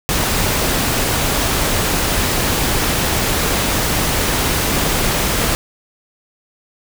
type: noise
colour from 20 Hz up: pink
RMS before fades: -17 dBFS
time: 0.09-5.55 s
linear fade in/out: 0 ms
effects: none